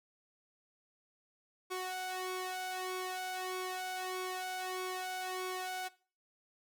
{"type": "tone with flanger", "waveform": "sawtooth", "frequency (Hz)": 370, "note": "F#4", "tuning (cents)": 0, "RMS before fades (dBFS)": -39, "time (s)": [1.7, 5.89], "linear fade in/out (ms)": 20, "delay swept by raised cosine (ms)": [0.87, 1.39], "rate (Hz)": 1.6, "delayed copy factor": 0.8, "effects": ["noise-tail reverb RT60 0.4 s tail -20 dB re dry"]}